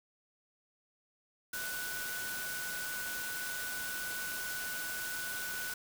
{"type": "tone in noise", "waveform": "sine", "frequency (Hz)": 1485, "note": "F#6", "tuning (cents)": 6, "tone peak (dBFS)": -39, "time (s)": [1.53, 5.74], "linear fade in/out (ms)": 5, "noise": "white", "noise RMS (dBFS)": -41, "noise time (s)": [1.53, 5.74], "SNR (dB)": -1, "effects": []}